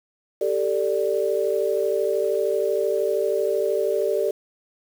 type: chord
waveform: sine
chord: G suspended second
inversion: none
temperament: equal with one note detuned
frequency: 392 / 444.9 / 587.3 Hz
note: G4 / A4 / D5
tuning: 0 / +19 / 0 cents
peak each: -24 dBFS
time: 0.41-4.31 s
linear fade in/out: 5 ms
effects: 7-bit